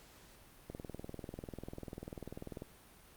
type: click train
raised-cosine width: 2 ms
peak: -30 dBFS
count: 40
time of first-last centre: 0.7-2.621 s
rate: 20.3 Hz
effects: pink hiss -60 dBFS RMS until 3.16 s + Opus 48 kbps